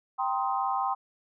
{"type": "chord", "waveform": "sine", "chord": "C minor seventh", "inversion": "second", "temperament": "just", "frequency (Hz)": [784.9, 941.9, 1046.5, 1255.8], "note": ["G5", "Bb5", "C6", "Eb6"], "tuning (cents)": [2, 18, 0, 16], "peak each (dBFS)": [-29, -35, -30, -34], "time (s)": [0.18, 0.95], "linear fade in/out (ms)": 20, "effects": []}